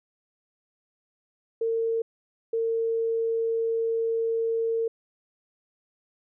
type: tone bursts at uneven times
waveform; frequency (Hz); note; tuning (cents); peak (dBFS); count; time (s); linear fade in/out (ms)
sine; 455; A#4; -42; -23; 2; 1.61-2.02 / 2.53-4.88; 5
effects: none